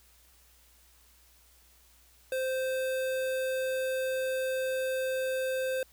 square tone with notch filter, 521 Hz, C5, 7 cents flat, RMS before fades -31 dBFS, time 2.32-5.83 s, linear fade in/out 2 ms, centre 5500 Hz, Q 2, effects added 60 Hz sine -63 dBFS peak until 5.92 s + white hiss -62 dBFS RMS until 5.92 s

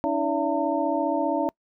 sine tone cluster, 284.5 / 319.6 / 574 / 671 / 907 Hz, C#4 / D#4 / D5 / E5 / A#5, +45 / +47 / -40 / +31 / -48 cents, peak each -28 dBFS, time 0.04-1.49 s, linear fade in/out 0 ms, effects noise-tail reverb RT60 0.1 s tail -26 dB re dry

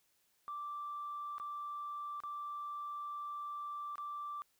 sine tone with dropouts, 1172 Hz, D6, 4 cents flat, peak -39 dBFS, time 0.48-4.42 s, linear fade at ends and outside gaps 0 ms, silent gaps 1.382-1.399 / 2.203-2.236 / 3.956-3.981 s, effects tanh soft clip ceiling -35 dBFS + white hiss -75 dBFS RMS until 4.59 s

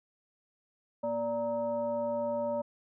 sine tone with frequency modulation, 584 Hz, D5, 10 cents flat, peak -29 dBFS, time 1.03-2.62 s, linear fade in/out 10 ms, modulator 348 Hz, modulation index 0.72, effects none

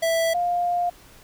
square / sine tone pair in turn, 659.3 / 704 Hz, E5 / F5, 0 / +14 cents, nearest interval minor second, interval 114 cents, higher second, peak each -20 dBFS, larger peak neither, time 0.02-0.34 / 0.34-0.9 s, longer second, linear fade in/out 10 ms, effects pink hiss -50 dBFS RMS until 1.23 s

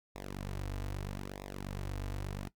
sawtooth tone with flanger, 48.45 Hz, G1, 20 cents flat, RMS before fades -40 dBFS, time 0.15-2.49 s, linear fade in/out 10 ms, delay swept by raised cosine 0.66 to 5.36 ms, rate 0.79 Hz, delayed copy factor -0.75, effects noise-tail reverb RT60 0.1 s tail -17 dB re dry

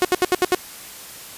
sawtooth tone bursts, 363.5 Hz, F#4, 31 cents flat, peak -10 dBFS, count 6, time 0.02-0.548 s, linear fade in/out 0 ms, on 28 ms, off 72 ms, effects white hiss -38 dBFS RMS until 1.37 s + resampled to 32000 Hz

